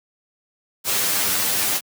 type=noise with comb filter; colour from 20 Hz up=white; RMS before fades=-21 dBFS; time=0.84-1.81 s; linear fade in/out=50 ms; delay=10 ms; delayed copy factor=+0.65; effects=high-pass 100 Hz 12 dB/octave